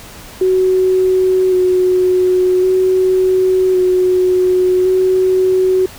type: tone with vibrato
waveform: sine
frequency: 370 Hz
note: F#4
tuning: in tune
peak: -9 dBFS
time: 0.41-5.86 s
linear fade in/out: 5 ms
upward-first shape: square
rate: 0.45 Hz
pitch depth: 14 cents each way
effects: pink hiss -35 dBFS RMS until 5.98 s